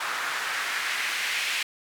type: noise with band-pass filter sweep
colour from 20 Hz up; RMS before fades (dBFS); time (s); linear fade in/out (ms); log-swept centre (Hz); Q
white; -29; 0-1.63; 5; 1300 to 2400; 1.9
effects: none